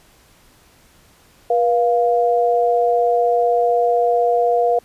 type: tone pair together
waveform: sine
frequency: 482.2 / 698 Hz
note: B4 / F5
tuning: -41 / -1 cents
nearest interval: tritone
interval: 640 cents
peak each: -16 dBFS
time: 1.5-4.79 s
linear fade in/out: 5 ms
effects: pink hiss -52 dBFS RMS until 4.84 s + resampled to 32000 Hz